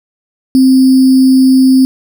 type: tone with sample-and-hold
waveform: sine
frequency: 261.6 Hz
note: C4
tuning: in tune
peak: -3 dBFS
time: 0.55-1.85 s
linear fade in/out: 0 ms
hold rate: 4900 Hz
effects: none